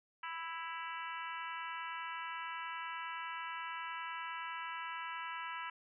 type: harmonic tone with a mistuned harmonic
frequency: 329.6 Hz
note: E4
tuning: in tune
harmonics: 3 / 4 / 5 / 6 / 7 / 8 / 9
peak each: -44 / -46 / -48 / -50 / -51 / -52 / -53 dBFS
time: 0.23-5.7 s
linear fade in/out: 5 ms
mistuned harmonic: 8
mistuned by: +31 cents
effects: none